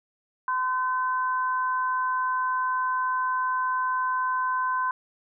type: tone pair together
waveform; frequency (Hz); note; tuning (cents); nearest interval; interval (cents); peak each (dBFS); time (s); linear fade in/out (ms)
sine; 1022.6 / 1526; C6 / G6; -40 / -47; perfect fifth; 693; -24 / -30; 0.48-4.91; 2
effects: none